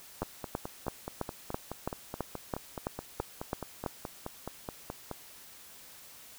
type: two click trains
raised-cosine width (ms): 1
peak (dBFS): -22 / -17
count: 24 / 12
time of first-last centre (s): 0.23-5.113 / 0.22-3.862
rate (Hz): 4.71 / 3.02
effects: white hiss -52 dBFS RMS until 6.38 s